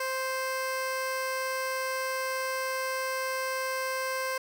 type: tone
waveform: 15% pulse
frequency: 523.3 Hz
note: C5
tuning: in tune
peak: -23 dBFS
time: 0-4.38 s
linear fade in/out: 5 ms
effects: none